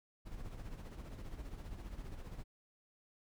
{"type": "noise with tremolo", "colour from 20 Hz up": "brown", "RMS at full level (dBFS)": -44, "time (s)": [0.25, 2.44], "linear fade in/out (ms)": 20, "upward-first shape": "sine", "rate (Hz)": 15, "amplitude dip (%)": 55, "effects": []}